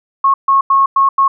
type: tone bursts at uneven times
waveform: sine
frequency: 1092 Hz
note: C#6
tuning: 26 cents flat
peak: -7 dBFS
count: 5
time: 0.24-0.34 / 0.48-0.61 / 0.7-0.86 / 0.96-1.09 / 1.18-1.28 s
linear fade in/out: 5 ms
effects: none